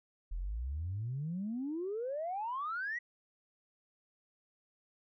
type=exponential sweep; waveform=sine; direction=up; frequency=38.89 to 1975.5 Hz; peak=-34 dBFS; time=0.31-2.99 s; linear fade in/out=10 ms; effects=tanh soft clip ceiling -30 dBFS